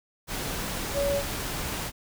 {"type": "tone in noise", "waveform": "sine", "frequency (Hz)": 564, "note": "C#5", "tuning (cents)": 30, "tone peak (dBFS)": -24, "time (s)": [0.93, 1.23], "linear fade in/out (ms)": 50, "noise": "pink", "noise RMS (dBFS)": -32, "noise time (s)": [0.27, 1.92], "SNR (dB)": 5, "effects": []}